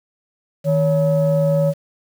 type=tone pair together; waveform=sine; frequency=157.49 / 562 Hz; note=D#3 / C#5; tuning=+21 / +24 cents; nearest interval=octave + minor seventh; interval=2203 cents; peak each=-15 / -15 dBFS; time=0.64-1.74 s; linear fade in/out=50 ms; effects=tanh soft clip ceiling -9 dBFS + 7-bit